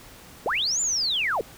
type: linear two-way sweep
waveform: sine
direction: up then down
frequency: 370 to 7270 to 370 Hz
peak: -22 dBFS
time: 0.46-1.41 s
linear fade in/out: 0 ms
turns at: 0.81 s
effects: pink hiss -47 dBFS RMS until 1.57 s